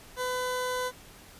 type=tone; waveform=20% pulse; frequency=503 Hz; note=B4; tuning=32 cents sharp; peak=-24 dBFS; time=0.16-0.92 s; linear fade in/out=50 ms; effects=pink hiss -51 dBFS RMS until 1.39 s + resampled to 32000 Hz